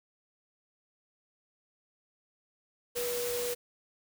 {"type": "tone in noise", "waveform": "sine", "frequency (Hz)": 484.2, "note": "B4", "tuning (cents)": -34, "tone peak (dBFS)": -32, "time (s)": [2.95, 3.55], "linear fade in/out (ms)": 20, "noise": "white", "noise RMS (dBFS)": -37, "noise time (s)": [2.95, 3.55], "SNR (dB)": 2, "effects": []}